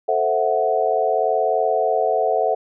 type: chord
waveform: sine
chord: F# half-diminished seventh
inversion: first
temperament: equal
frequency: 440 / 523.3 / 659.3 / 740 Hz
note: A4 / C5 / E5 / F#5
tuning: 0 / 0 / 0 / 0 cents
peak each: -22 / -24 / -21 / -21 dBFS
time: 0.08-2.55 s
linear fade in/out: 10 ms
effects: none